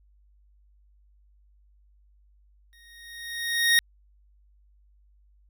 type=tone with exponential growth; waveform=25% pulse; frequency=1864.7 Hz; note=A#6; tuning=in tune; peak=-12 dBFS; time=2.73-3.79 s; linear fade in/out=0 ms; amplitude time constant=230 ms; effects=added 50 Hz sine -57 dBFS peak until 5.49 s